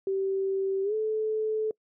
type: tone with pitch glide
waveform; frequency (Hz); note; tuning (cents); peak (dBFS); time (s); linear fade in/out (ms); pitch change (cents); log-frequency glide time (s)
sine; 387 to 434.4; G4 to A4; -22 to -22; -25; 0.07-1.71; 2; +200; 0.83-0.94
effects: noise-tail reverb RT60 0.1 s tail -25 dB re dry